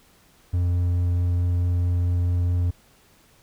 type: tone with vibrato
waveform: triangle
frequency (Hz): 88.1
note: F2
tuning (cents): +16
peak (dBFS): -17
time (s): 0.53-2.71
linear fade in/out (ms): 10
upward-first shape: triangle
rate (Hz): 4.6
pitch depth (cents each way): 8
effects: pink hiss -57 dBFS RMS until 3.42 s